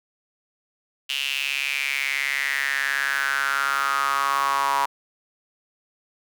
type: tone with high-pass filter sweep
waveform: sawtooth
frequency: 138.59 Hz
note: C#3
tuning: in tune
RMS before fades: -24 dBFS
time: 1.09-4.86 s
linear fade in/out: 10 ms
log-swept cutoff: 2900 to 970 Hz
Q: 6.5
effects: none